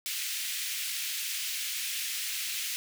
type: high-pass noise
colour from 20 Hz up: pink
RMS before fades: -34 dBFS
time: 0.06-2.76 s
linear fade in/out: 0 ms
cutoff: 2200 Hz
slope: 24 dB/octave
effects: none